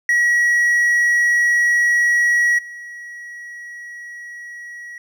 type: tone with level steps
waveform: triangle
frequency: 1917 Hz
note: A#6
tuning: 48 cents sharp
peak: -11 / -30 dBFS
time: 0.09-4.98 s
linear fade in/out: 2 ms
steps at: 2.58 s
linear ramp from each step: 10 ms
effects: none